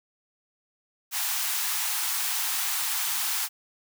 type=high-pass noise; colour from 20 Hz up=white; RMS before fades=-28 dBFS; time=1.11-3.49 s; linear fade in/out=50 ms; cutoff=740 Hz; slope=96 dB/octave; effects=none